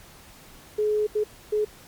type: tone bursts at uneven times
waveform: sine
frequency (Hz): 423.7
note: G#4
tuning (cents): +35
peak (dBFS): -20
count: 3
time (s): 0.78-1.07 / 1.15-1.24 / 1.52-1.65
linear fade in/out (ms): 10
effects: pink hiss -49 dBFS RMS until 1.87 s + MP3 96 kbps